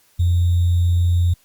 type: tone with sample-and-hold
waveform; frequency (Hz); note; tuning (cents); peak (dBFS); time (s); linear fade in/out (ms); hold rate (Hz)
sine; 87.31; F2; 0; -13; 0.19-1.34; 10; 3675
effects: white hiss -57 dBFS RMS until 1.44 s + Opus 48 kbps